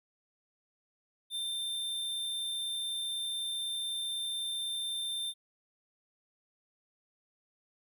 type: tone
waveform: square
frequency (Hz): 3586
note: A7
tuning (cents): +32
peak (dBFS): -34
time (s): 1.3-5.34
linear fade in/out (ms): 50
effects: none